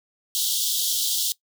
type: high-pass noise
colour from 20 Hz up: pink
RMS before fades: -24 dBFS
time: 0.35-1.32 s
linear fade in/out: 0 ms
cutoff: 3100 Hz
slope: 96 dB/octave
effects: noise-tail reverb RT60 0.1 s tail -20 dB re dry